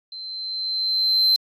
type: tone with level ramp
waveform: sine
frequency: 4097 Hz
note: C8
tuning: 37 cents flat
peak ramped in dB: -33 to -11 dBFS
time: 0.12-1.36 s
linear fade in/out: 2 ms
effects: tanh soft clip ceiling -13 dBFS + AAC 48 kbps